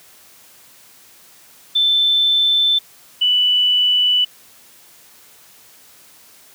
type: tone pair in turn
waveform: sine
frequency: 3534 / 2972 Hz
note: A7 / F#7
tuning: +7 / +7 cents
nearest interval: minor third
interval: 300 cents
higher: first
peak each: -12 dBFS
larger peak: neither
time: 1.75-2.79 / 3.21-4.25 s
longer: neither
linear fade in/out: 10 ms
effects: white hiss -47 dBFS RMS until 6.54 s + high-pass 80 Hz 12 dB/octave